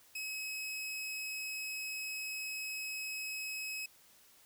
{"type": "tone", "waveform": "sawtooth", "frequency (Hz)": 2559, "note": "D#7", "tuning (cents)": 48, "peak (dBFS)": -35, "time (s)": [0.15, 3.86], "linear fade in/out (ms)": 5, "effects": ["white hiss -63 dBFS RMS until 4.45 s"]}